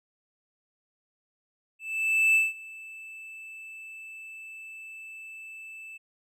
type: tone with ADSR envelope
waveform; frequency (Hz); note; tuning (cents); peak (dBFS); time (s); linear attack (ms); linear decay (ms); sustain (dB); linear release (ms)
triangle; 2637; E7; 0; -16; 1.79-5.98; 560; 180; -23; 16
effects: none